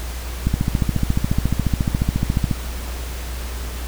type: click train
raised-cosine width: 5 ms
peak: -5 dBFS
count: 30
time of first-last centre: 0.47-2.512 s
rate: 14.2 Hz
effects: added 60 Hz sine -26 dBFS peak until 3.87 s + pink hiss -34 dBFS RMS until 3.87 s